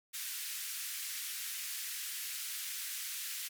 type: band-pass noise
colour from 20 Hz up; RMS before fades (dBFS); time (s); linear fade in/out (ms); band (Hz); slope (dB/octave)
white; -41; 0.13-3.49; 20; 1600 to 16000; 24
effects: none